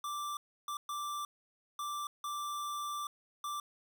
square tone bursts at uneven times, 1174.7 Hz, D6, in tune, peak -37 dBFS, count 6, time 0.04-0.37 / 0.68-0.77 / 0.89-1.25 / 1.79-2.07 / 2.24-3.07 / 3.44-3.6 s, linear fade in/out 2 ms, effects none

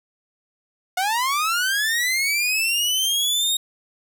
sawtooth linear sweep, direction up, 713 to 3754 Hz, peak -16 dBFS, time 0.97-3.57 s, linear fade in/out 5 ms, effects none

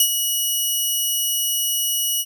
10% pulse tone with ADSR envelope, 2925 Hz, F#7, 21 cents flat, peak -3 dBFS, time 0-2.25 s, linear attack 4 ms, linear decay 69 ms, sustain -8 dB, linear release 47 ms, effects none

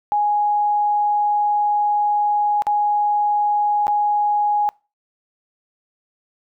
sine tone with dropouts, 830.6 Hz, G#5, in tune, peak -15 dBFS, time 0.12-4.69 s, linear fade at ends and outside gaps 0 ms, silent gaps 2.621-2.668 / 3.869-3.88 s, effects noise-tail reverb RT60 0.3 s tail -25 dB re dry

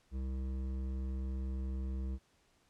triangle tone with hard clipping, 65.41 Hz, C2, in tune, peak -37 dBFS, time 0.11-2.19 s, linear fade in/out 50 ms, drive 15 dB, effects pink hiss -71 dBFS RMS until 2.69 s + low-pass 9000 Hz 12 dB/octave

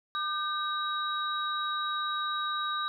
sine tone cluster, 1204 / 1547 / 3826 Hz, D6 / G6 / A#7, +43 / -23 / +44 cents, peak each -31 / -37 / -35 dBFS, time 0.15-2.88 s, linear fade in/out 0 ms, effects 11-bit

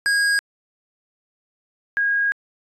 square / sine tone pair in turn, 1636 / 1636 Hz, G#6 / G#6, -26 / -26 cents, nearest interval unison, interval 0 cents, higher neither, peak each -17 / -17 dBFS, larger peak neither, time 0.06-0.39 / 1.97-2.32 s, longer second, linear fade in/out 0 ms, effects resampled to 24000 Hz

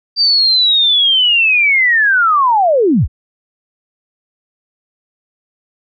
sine linear sweep, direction down, 4699 to 31.58 Hz, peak -8 dBFS, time 0.16-3.08 s, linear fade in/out 50 ms, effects none

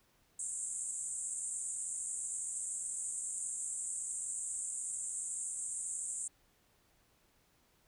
white band-pass noise, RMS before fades -40 dBFS, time 0.39-6.28 s, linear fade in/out 5 ms, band 7200 to 9100 Hz, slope 96 dB/octave, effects pink hiss -71 dBFS RMS until 7.87 s

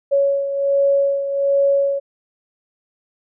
sine beating tone pair, 557 / 558.3 Hz, C#5 / C#5, +8 / +12 cents, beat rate 1.3 Hz, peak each -15 / -22 dBFS, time 0.11-2 s, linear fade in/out 20 ms, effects none

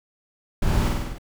brown noise with echo, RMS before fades -21 dBFS, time 0.62-0.89 s, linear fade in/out 5 ms, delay 49 ms, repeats 6, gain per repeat -2 dB, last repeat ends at 1.184 s, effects none

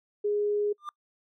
sine tone, 414.2 Hz, G#4, 5 cents flat, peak -24 dBFS, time 0.24-0.73 s, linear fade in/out 10 ms
triangle tone with exponential growth, 1196 Hz, D6, 31 cents sharp, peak -28 dBFS, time 0.78-0.89 s, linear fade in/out 1 ms, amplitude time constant 23 ms
effects noise-tail reverb RT60 0.1 s tail -25 dB re dry

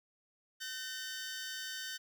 15% pulse tone pair together, 1525.6 / 1815 Hz, G6 / A#6, -47 / -47 cents, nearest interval minor third, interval 300 cents, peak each -35 / -38 dBFS, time 0.6-1.98 s, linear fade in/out 20 ms, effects none

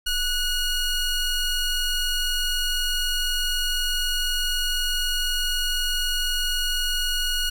30% pulse ring-modulated tone, 1452 Hz, F#6, 33 cents flat, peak -16 dBFS, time 0.06-7.5 s, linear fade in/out 10 ms, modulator 1430 Hz, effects none

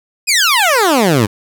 15% pulse exponential sweep, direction down, 2589 to 96.3 Hz, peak -3 dBFS, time 0.27-1.27 s, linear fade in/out 20 ms, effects none

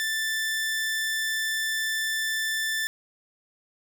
sawtooth tone, 1766 Hz, A6, 6 cents sharp, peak -22 dBFS, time 0-2.87 s, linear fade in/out 0 ms, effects none

